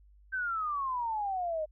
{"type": "exponential sweep", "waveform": "sine", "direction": "down", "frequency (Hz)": [1568, 605], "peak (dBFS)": -30, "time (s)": [0.32, 1.66], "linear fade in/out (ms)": 20, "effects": ["added 50 Hz sine -56 dBFS peak until 1.71 s"]}